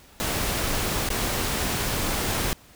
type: noise with dropouts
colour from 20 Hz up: pink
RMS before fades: -26 dBFS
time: 0.2-2.53 s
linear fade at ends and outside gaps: 0 ms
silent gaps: 1.089-1.103 s
effects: pink hiss -52 dBFS RMS until 2.75 s